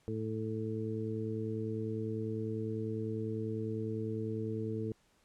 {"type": "harmonic tone", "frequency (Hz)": 110, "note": "A2", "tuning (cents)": 0, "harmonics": [1, 2, 3, 4], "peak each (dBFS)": [-38, -40, -41, -39], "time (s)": [0.08, 4.92], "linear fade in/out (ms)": 0, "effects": ["pink hiss -70 dBFS RMS until 5.24 s", "low-pass 10000 Hz 12 dB/octave"]}